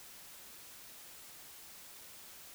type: silence
effects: white hiss -53 dBFS RMS until 2.54 s